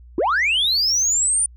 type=linear sweep; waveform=sine; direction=up; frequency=286.2 to 9370 Hz; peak=-14 dBFS; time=0.18-1.46 s; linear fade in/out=2 ms; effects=tanh soft clip ceiling -14 dBFS + added 60 Hz sine -41 dBFS peak until 1.56 s